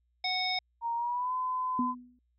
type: harmonic tone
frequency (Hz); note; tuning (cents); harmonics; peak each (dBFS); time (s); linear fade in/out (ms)
740; F#5; 0; 1 / 3 / 5 / 7; -34 / -34 / -34 / -34; 0.24-0.59; 5
type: tone with pitch glide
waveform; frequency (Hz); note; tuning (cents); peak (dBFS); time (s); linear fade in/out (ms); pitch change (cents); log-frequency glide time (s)
sine; 932.3 to 1016.7; A#5 to B5; 0 to +50; -29; 0.81-1.95; 50; +150; 0.95-1.33
type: tone with exponential decay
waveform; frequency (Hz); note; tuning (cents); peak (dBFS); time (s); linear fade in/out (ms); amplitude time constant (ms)
sine; 246.9; B3; 0; -25; 1.79-2.19; 2; 86
effects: added 60 Hz sine -70 dBFS peak until 2.38 s